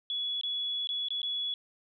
sine tone with dropouts, 3389 Hz, G#7, 34 cents sharp, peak -30 dBFS, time 0.1-1.54 s, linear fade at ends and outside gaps 1 ms, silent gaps 0.412-0.434 / 0.872-0.89 / 1.085-1.105 / 1.218-1.23 s, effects none

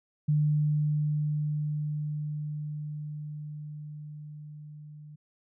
sine tone with level ramp, 150 Hz, D3, 37 cents sharp, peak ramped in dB -21 to -44 dBFS, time 0.28-5.16 s, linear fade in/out 10 ms, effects none

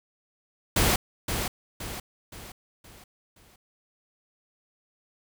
pink noise with echo, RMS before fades -22 dBFS, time 0.76-0.96 s, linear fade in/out 5 ms, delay 520 ms, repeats 5, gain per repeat -7 dB, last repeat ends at 3.56 s, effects none

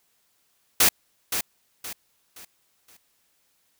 white noise with echo, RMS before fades -17 dBFS, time 0.8-0.89 s, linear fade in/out 5 ms, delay 520 ms, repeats 4, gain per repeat -9 dB, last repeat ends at 2.97 s, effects white hiss -68 dBFS RMS until 3.79 s

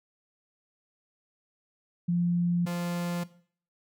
sine / 45% pulse tone pair in turn, 174 / 174 Hz, F3 / F3, -6 / -6 cents, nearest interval unison, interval 0 cents, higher neither, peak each -23 / -29 dBFS, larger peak first, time 2.08-2.66 / 2.66-3.24 s, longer neither, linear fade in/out 10 ms, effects noise-tail reverb RT60 0.5 s tail -17 dB re dry

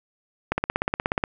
click train, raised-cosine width 0.5 ms, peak -7 dBFS, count 13, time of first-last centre 0.52-1.239 s, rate 16.7 Hz, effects none

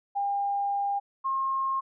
sine tone pair in turn, 803 / 1071.9 Hz, G5 / C6, +41 / +42 cents, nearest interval perfect fourth, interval 501 cents, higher second, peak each -25 dBFS, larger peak neither, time 0.15-1 / 1.24-1.81 s, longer first, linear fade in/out 20 ms, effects none

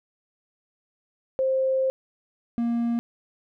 sine / triangle tone pair in turn, 527 / 234.8 Hz, C5 / A#3, +12 / +13 cents, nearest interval octave + major second, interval 1399 cents, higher first, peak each -20 dBFS, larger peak neither, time 1.39-1.9 / 2.58-2.99 s, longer first, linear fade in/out 0 ms, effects none

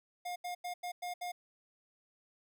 square tone bursts at uneven times, 712 Hz, F5, 33 cents sharp, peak -38 dBFS, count 6, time 0.25-0.36 / 0.44-0.55 / 0.64-0.74 / 0.83-0.92 / 1.02-1.14 / 1.21-1.32 s, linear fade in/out 10 ms, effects none

